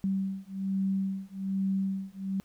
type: beating tone pair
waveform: sine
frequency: 192.5 / 193.7 Hz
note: G3 / G3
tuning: -31 / -20 cents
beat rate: 1.2 Hz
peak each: -31 dBFS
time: 0.04-2.4 s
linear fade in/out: 0 ms
effects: pink hiss -65 dBFS RMS until 2.44 s

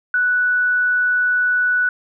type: tone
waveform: sine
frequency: 1480 Hz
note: F#6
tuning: in tune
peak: -14 dBFS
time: 0.14-1.89 s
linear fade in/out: 2 ms
effects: none

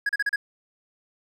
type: tone bursts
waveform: triangle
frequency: 1661.2 Hz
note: G#6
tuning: in tune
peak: -19 dBFS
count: 5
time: 0.06-0.36 s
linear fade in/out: 5 ms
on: 32 ms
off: 35 ms
effects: none

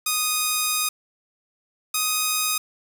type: tone pair in turn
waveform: 5% pulse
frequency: 1242 / 1249.2 Hz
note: D#6 / D#6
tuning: -3 / +7 cents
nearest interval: unison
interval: 10 cents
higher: second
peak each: -9 dBFS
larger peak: neither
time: 0.06-0.89 / 1.94-2.58 s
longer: first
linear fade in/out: 5 ms
effects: 8-bit

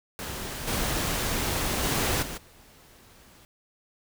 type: noise with level steps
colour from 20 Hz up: pink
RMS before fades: -35 / -28 / -26 / -36 / -54 dBFS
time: 0.19-3.45 s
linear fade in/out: 0 ms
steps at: 0.67 / 1.83 / 2.22 / 2.37 s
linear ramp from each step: 10 ms
effects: none

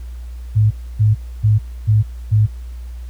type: tone bursts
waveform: sine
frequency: 107 Hz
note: A2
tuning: 48 cents flat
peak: -9 dBFS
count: 5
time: 0.55-2.47 s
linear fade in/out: 20 ms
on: 160 ms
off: 280 ms
effects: added 60 Hz sine -27 dBFS peak until 3.09 s + pink hiss -51 dBFS RMS until 3.09 s

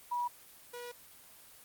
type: tone pair in turn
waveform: sine / sawtooth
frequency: 968 / 484 Hz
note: B5 / B4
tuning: -35 / -35 cents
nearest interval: octave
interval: 1200 cents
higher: first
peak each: -31 / -38 dBFS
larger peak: first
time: 0.11-0.28 / 0.73-0.92 s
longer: second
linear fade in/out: 10 ms
effects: white hiss -56 dBFS RMS until 1.64 s + Opus 24 kbps

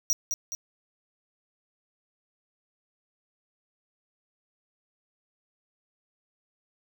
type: tone with echo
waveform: square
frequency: 5760 Hz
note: F#8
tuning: 47 cents flat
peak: -22 dBFS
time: 0.1-0.13 s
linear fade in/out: 0 ms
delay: 210 ms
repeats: 2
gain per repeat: -5 dB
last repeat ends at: 0.55 s
effects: none

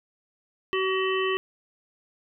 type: harmonic tone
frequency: 378.8 Hz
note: F#4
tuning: 41 cents sharp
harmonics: 1 / 3 / 5 / 7 / 8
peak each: -25 / -30 / -32 / -33 / -34 dBFS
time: 0.73-1.37 s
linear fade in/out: 0 ms
effects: none

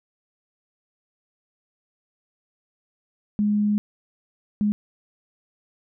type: tone bursts at uneven times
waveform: sine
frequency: 208.2 Hz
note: G#3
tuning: 5 cents sharp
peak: -18 dBFS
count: 2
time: 3.39-3.78 / 4.61-4.72 s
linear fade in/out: 0 ms
effects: none

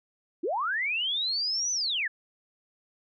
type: linear two-way sweep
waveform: sine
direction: up then down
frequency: 282.4 to 6080 to 1606 Hz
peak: -26 dBFS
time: 0.43-2.08 s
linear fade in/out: 10 ms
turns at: 1.72 s
effects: none

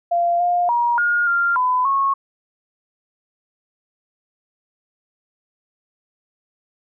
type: tone with pitch steps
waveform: sine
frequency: 691 / 706 / 952 / 1426 / 1392 / 1005 / 1096 Hz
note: F5 / F5 / A#5 / F6 / F6 / B5 / C#6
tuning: -19 / +19 / +36 / +36 / -6 / +30 / -20 cents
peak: -15 dBFS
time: 0.11-2.14 s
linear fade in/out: 10 ms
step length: 290 ms
effects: none

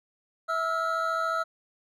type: tone cluster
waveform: triangle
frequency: 653 / 1310 / 1404 Hz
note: E5 / E6 / F6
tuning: -17 / -11 / +9 cents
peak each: -30 / -26 / -30 dBFS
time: 0.48-1.44 s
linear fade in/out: 20 ms
effects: none

